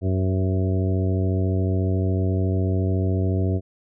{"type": "harmonic tone with a mistuned harmonic", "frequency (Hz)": 94, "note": "F#2", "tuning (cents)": 28, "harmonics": [1, 2, 3, 4, 5, 6, 7], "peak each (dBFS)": [-20, -28, -29, -30, -35, -39, -35], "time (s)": [0.01, 3.61], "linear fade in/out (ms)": 50, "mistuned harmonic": 6, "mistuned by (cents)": -26, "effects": []}